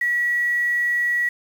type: tone with quantisation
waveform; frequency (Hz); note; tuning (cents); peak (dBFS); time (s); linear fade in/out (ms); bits
sine; 1930; B6; -40; -18; 0.01-1.29; 5; 7
effects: none